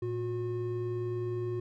triangle tone pair together, 113.8 / 360.9 Hz, A#2 / F#4, -41 / -43 cents, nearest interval octave + minor sixth, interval 1998 cents, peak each -33 / -31 dBFS, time 0.02-1.6 s, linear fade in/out 5 ms, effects none

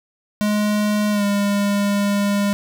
square tone with pitch glide, 209.4 to 202.4 Hz, G#3 to G#3, +15 to -44 cents, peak -17 dBFS, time 0.41-2.53 s, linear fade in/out 0 ms, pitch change -59 cents, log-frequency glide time 1.11-1.24 s, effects 8-bit

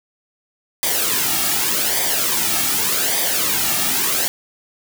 white noise with flanger, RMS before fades -19 dBFS, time 0.83-4.28 s, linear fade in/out 0 ms, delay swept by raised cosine 0.72 to 2.02 ms, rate 0.85 Hz, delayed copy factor -0.65, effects none

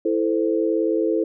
sine chord, A minor, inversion second, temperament equal with one note detuned, 329.6 / 440 / 518.1 Hz, E4 / A4 / C5, 0 / 0 / -17 cents, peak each -21 / -22 / -25 dBFS, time 0.05-1.24 s, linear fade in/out 5 ms, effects none

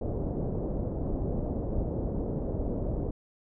pink low-pass noise, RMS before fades -31 dBFS, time 0.01-3.11 s, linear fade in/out 5 ms, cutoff 590 Hz, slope 24 dB/octave, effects none

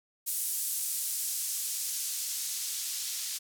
blue noise with band-pass filter sweep, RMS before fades -34 dBFS, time 0.26-3.39 s, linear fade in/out 20 ms, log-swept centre 10000 to 4800 Hz, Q 0.87, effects none

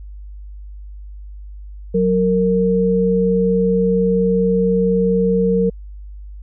sine tone pair together, 185 / 460.6 Hz, F#3 / A#4, 0 / -21 cents, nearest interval octave + major third, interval 1579 cents, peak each -16 / -15 dBFS, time 1.94-5.7 s, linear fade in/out 10 ms, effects added 50 Hz sine -31 dBFS peak until 6.42 s

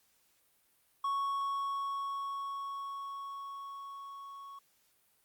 triangle tone with level ramp, 1108.7 Hz, C#6, in tune, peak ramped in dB -28 to -44 dBFS, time 1.04-4.59 s, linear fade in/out 5 ms, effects white hiss -71 dBFS RMS until 5.24 s + Opus 48 kbps

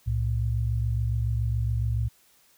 sine tone pair together, 65.41 / 112.53 Hz, C2 / A2, 0 / +39 cents, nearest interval major sixth, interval 939 cents, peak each -27 / -25 dBFS, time 0.06-2.09 s, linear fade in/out 20 ms, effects white hiss -61 dBFS RMS until 2.57 s

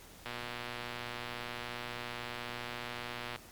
click train, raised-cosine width 0.3 ms, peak -23 dBFS, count 373, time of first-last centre 0.26-3.36 s, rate 120 Hz, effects pink hiss -54 dBFS RMS until 3.51 s + MP3 96 kbps

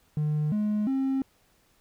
triangle tone with pitch steps, 151.1 / 210.6 / 267.6 Hz, D3 / G#3 / C4, +50 / +24 / +39 cents, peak -21 dBFS, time 0.17-1.22 s, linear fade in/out 2 ms, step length 350 ms, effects tanh soft clip ceiling -18 dBFS + pink hiss -65 dBFS RMS until 1.8 s

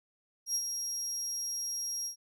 35% pulse tone with ADSR envelope, 5620 Hz, F8, 10 cents sharp, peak -25 dBFS, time 0.46-2.16 s, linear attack 89 ms, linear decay 59 ms, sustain -6 dB, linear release 100 ms, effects none

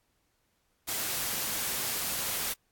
white noise, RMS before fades -32 dBFS, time 0.87-2.54 s, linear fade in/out 20 ms, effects pink hiss -74 dBFS RMS until 2.71 s + AAC 64 kbps

